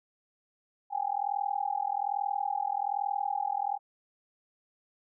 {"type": "tone with amplitude modulation", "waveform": "sine", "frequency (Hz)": 810, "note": "G#5", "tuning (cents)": -43, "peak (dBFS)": -24, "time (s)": [0.9, 3.79], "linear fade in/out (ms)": 50, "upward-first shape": "sine", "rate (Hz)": 41.2, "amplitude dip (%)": 100, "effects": []}